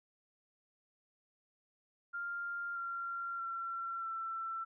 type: tone with pitch steps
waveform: sine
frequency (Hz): 1396.9 / 1377.7 / 1358.7 / 1340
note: F6 / F6 / F6 / E6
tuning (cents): 0 / -24 / -48 / +28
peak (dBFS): -37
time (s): 2.13-4.65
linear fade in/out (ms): 20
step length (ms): 630
effects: none